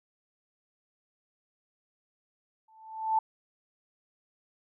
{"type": "tone with exponential growth", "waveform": "sine", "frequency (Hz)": 881, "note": "A5", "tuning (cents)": 2, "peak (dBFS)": -20, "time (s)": [2.68, 3.19], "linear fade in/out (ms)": 5, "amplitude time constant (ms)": 110, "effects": []}